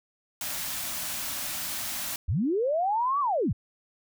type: band-stop noise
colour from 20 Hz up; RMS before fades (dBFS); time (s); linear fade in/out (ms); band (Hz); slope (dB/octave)
white; -33; 0.41-2.16; 2; 340 to 550; 96
type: linear two-way sweep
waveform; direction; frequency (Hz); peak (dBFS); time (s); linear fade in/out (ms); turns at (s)
sine; up then down; 59.8 to 1174.7 to 59.8; -23; 2.28-3.53; 10; 3.2
effects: none